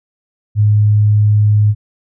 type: tone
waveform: sine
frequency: 105.1 Hz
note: G#2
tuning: 21 cents sharp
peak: -7 dBFS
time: 0.55-1.75 s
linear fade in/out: 50 ms
effects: none